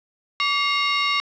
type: ring-modulated tone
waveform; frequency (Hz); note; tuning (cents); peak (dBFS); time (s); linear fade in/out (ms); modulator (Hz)
25% pulse; 1648; G#6; -14; -12; 0.4-1.2; 0; 498
effects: resampled to 16000 Hz + 7-bit